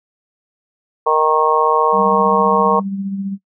harmonic tone, 155.56 Hz, D#3, in tune, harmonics 3 / 4 / 5 / 6 / 7, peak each -16 / -21 / -21 / -17 / -16 dBFS, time 1.06-2.8 s, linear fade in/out 10 ms
sine tone with tremolo, 196 Hz, G3, in tune, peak -18 dBFS, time 1.92-3.38 s, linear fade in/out 50 ms, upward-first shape sine, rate 15 Hz, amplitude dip 45%
effects noise-tail reverb RT60 0.1 s tail -19 dB re dry

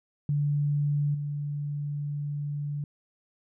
sine tone with level steps, 145.5 Hz, D3, 16 cents flat, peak -23 / -29 dBFS, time 0.29-2.84 s, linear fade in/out 2 ms, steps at 1.14 s, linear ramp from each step 10 ms, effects none

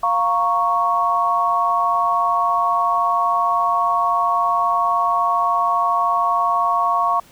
sine chord, Bb minor, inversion second, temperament equal, 698.5 / 932.3 / 1108.7 Hz, F5 / Bb5 / Db6, 0 / 0 / 0 cents, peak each -21 / -23 / -17 dBFS, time 0.03-7.2 s, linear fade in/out 5 ms, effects pink hiss -49 dBFS RMS until 7.31 s

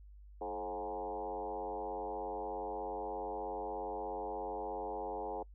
sine tone with frequency modulation, 625 Hz, D#5, 8 cents sharp, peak -37 dBFS, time 0.41-5.43 s, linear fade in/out 5 ms, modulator 96.8 Hz, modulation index 2.8, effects noise-tail reverb RT60 0.1 s tail -26 dB re dry + added 50 Hz sine -52 dBFS peak until 5.54 s

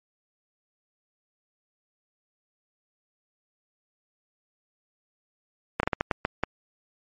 slowing click train, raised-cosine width 0.5 ms, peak -8 dBFS, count 8, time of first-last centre 5.8-6.436 s, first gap 32 ms, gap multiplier 1.34, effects MP3 48 kbps

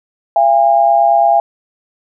sine tone pair together, 681.1 / 810 Hz, F5 / G#5, -44 / -43 cents, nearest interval minor third, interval 301 cents, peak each -10 dBFS, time 0.36-1.4 s, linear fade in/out 2 ms, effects none

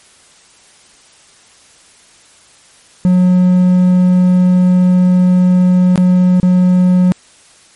triangle tone with dropouts, 181.5 Hz, F#3, 33 cents flat, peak -4 dBFS, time 3.05-7.12 s, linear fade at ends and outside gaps 0 ms, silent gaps 5.958-5.977 / 6.4-6.43 s, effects white hiss -45 dBFS RMS until 7.75 s + MP3 48 kbps

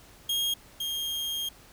40% pulse tone pair in turn, 3253 / 3227 Hz, G#7 / G7, -37 / +50 cents, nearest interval unison, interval 13 cents, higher first, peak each -25 / -29 dBFS, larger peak first, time 0.29-0.54 / 0.8-1.49 s, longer second, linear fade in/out 5 ms, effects added 50 Hz sine -59 dBFS peak until 1.72 s + pink hiss -54 dBFS RMS until 1.72 s

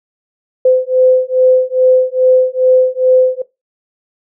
sine beating tone pair, 511 / 513.4 Hz, C5 / C5, -41 / -33 cents, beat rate 2.4 Hz, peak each -11 dBFS, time 0.65-3.42 s, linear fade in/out 5 ms, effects noise-tail reverb RT60 0.2 s tail -18 dB re dry

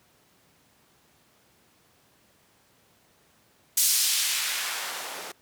blue noise with band-pass filter sweep, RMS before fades -27 dBFS, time 3.77-5.32 s, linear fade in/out 5 ms, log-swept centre 7200 to 410 Hz, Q 0.79, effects pink hiss -62 dBFS RMS until 5.41 s + high-pass 100 Hz 12 dB/octave

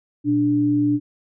sine tone pair together, 122.14 / 293.7 Hz, B2 / D4, -19 / 0 cents, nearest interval octave + minor third, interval 1519 cents, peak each -25 / -16 dBFS, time 0.24-1 s, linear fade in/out 50 ms, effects none

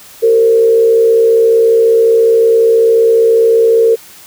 sine tone with frequency modulation, 455.5 Hz, A#4, 40 cents flat, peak -5 dBFS, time 0.22-3.96 s, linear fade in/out 20 ms, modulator 65.4 Hz, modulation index 0.48, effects white hiss -37 dBFS RMS until 4.26 s

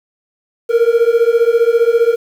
triangle beating tone pair, 458.6 / 473.6 Hz, A#4 / A#4, -28 / +27 cents, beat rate 15 Hz, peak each -10 dBFS, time 0.69-2.16 s, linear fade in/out 20 ms, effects 7-bit

